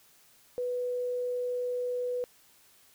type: tone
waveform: sine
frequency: 493.9 Hz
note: B4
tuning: in tune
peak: -29 dBFS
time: 0.58-2.24 s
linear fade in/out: 0 ms
effects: white hiss -61 dBFS RMS until 2.94 s